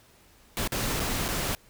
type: noise with dropouts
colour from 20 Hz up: pink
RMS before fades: -29 dBFS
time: 0.57-1.55 s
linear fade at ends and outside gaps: 0 ms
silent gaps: 0.675-0.721 / 0.996-1.002 / 1.281-1.287 s
effects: pink hiss -58 dBFS RMS until 1.69 s